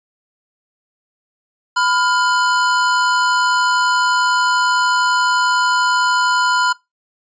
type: tone pair together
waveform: square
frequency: 998.4 / 1412 Hz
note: B5 / F6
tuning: +19 / +19 cents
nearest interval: tritone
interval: 600 cents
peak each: -17 dBFS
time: 1.76-6.73 s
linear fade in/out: 10 ms
effects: noise-tail reverb RT60 0.2 s tail -22 dB re dry + resampled to 16000 Hz